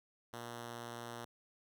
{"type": "tone", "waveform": "5% pulse", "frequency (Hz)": 118.4, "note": "A#2", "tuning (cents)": 27, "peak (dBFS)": -33, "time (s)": [0.33, 1.25], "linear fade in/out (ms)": 5, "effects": []}